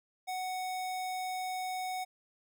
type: tone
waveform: square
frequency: 742 Hz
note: F#5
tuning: 5 cents sharp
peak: -35 dBFS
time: 0.27-2.05 s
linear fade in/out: 20 ms
effects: none